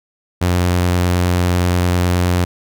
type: tone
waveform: sawtooth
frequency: 89 Hz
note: F2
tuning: 33 cents sharp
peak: -9 dBFS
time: 0.41-2.45 s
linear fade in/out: 10 ms
effects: none